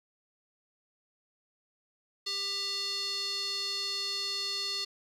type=tone with band-pass filter; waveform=square; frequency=396.7 Hz; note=G4; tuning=21 cents sharp; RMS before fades=-34 dBFS; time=2.26-4.85 s; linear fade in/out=10 ms; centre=4400 Hz; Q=5.5; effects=11-bit